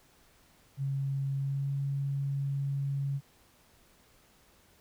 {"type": "tone with pitch glide", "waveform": "sine", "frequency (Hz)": [137.2, 139.03], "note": ["C#3", "C#3"], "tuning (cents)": [-17, 5], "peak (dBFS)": -29, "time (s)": [0.77, 3.21], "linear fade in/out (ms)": 50, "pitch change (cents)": 22, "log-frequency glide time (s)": [1.37, 1.69], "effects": ["pink hiss -63 dBFS RMS until 4.8 s"]}